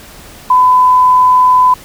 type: tone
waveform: sine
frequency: 1006 Hz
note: B5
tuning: 32 cents sharp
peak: -4 dBFS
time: 0.5-1.74 s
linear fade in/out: 5 ms
effects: pink hiss -35 dBFS RMS until 1.84 s